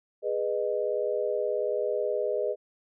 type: chord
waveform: sine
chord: G# minor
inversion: none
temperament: equal with one note detuned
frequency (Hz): 415.3 / 493.9 / 615.1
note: G#4 / B4 / D#5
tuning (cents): 0 / 0 / -20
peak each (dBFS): -30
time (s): 0.22-2.56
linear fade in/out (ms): 50
effects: none